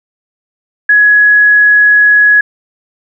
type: tone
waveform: sine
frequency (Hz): 1679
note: G#6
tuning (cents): +18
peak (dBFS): -3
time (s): 0.89-2.41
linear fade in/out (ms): 5
effects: none